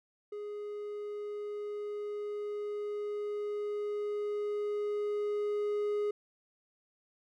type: tone with level ramp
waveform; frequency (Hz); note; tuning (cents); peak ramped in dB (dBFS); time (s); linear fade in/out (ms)
triangle; 415.3; G#4; 0; -36 to -27; 0.32-6.11; 5
effects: none